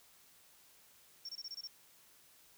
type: tone bursts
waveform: sine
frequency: 5490 Hz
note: F8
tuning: 31 cents flat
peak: -39 dBFS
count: 7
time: 1.25-1.674 s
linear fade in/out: 5 ms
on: 40 ms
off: 24 ms
effects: tanh soft clip ceiling -41 dBFS + white hiss -64 dBFS RMS until 2.57 s